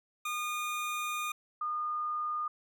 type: tone pair in turn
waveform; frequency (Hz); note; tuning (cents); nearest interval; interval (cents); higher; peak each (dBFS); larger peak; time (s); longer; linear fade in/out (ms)
25% pulse / sine; 1220 / 1220; D#6 / D#6; -34 / -34; unison; 0; neither; -29 / -31; first; 0.25-1.32 / 1.61-2.48; first; 5
effects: none